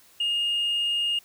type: tone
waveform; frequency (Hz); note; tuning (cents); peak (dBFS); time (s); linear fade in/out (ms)
sine; 2841; F7; +29; -21; 0.2-1.19; 5
effects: tanh soft clip ceiling -20 dBFS + white hiss -56 dBFS RMS until 1.24 s